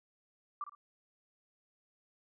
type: tone with echo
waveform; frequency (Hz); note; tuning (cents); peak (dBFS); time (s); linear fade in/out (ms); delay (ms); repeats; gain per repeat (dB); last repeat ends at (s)
sine; 1174.7; D6; 0; -35; 0.61-0.64; 2; 55; 2; -10; 0.75
effects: none